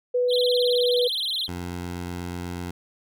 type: tone with pitch glide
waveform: sine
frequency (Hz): 493.9 to 489.4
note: B4 to B4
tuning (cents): 0 to -16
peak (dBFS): -19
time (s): 0.14-1.08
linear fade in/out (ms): 10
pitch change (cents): -16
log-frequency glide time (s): 0.45-0.76
type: tone with vibrato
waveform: triangle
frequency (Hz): 3598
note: A7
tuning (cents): +38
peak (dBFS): -23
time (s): 0.28-1.49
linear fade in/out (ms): 50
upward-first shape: sine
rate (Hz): 19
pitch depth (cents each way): 260
type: tone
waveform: 15% pulse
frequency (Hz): 88.2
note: F2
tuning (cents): +18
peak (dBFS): -24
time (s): 1.48-2.71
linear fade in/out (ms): 5
effects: none